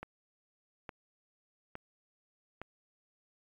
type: click train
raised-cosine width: 0.5 ms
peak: -26 dBFS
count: 4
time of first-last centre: 0.03-2.616 s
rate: 1.16 Hz
effects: MP3 96 kbps